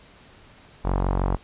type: tone with low-pass filter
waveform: sawtooth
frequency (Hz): 46.41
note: F#1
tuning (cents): +6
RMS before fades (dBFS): -23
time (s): 0.84-1.37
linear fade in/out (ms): 20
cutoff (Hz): 980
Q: 2.1
effects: pink hiss -51 dBFS RMS until 1.43 s + resampled to 8000 Hz